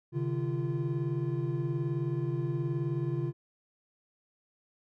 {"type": "tone cluster", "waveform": "triangle", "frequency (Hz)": [132.8, 151.7, 344.6], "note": ["C3", "D#3", "F4"], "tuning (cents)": [26, -44, -23], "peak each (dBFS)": [-30, -32, -33], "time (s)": [0.12, 3.33], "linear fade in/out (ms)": 50, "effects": []}